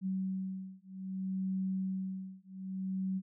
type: beating tone pair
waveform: sine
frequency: 189.1 / 189.72 Hz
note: F#3 / F#3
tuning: +38 / +44 cents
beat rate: 0.62 Hz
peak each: -37 / -37 dBFS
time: 0.01-3.22 s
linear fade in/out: 50 ms
effects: none